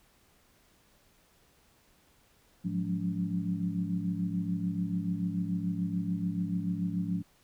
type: tone cluster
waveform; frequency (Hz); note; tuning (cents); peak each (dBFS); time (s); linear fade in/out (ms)
sine; 107.4 / 176.9 / 183.8 / 210.8 / 285.7; A2 / F3 / F#3 / G#3 / D4; -41 / +23 / -11 / +26 / -48; -40 / -31 / -36 / -40 / -39; 2.64-7.23; 20
effects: pink hiss -65 dBFS RMS until 7.43 s